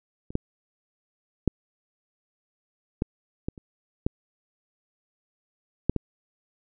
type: clicks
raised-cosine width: 3 ms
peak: -27 / -10 / -7 / -11 / -15 / -30 / -10 / -7 / -12 dBFS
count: 9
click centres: 0.305 / 0.354 / 1.477 / 3.021 / 3.485 / 3.578 / 4.065 / 5.896 / 5.963 s
effects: none